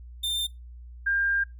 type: tone pair in turn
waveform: 45% pulse / sine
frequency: 3594 / 1600.9 Hz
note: A7 / G6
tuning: +36 / +36 cents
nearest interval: octave + major second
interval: 1400 cents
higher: first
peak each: -26 / -22 dBFS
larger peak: second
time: 0.23-0.47 / 1.06-1.44 s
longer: second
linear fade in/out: 10 ms
effects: noise-tail reverb RT60 0.2 s tail -20 dB re dry + added 60 Hz sine -41 dBFS peak until 1.59 s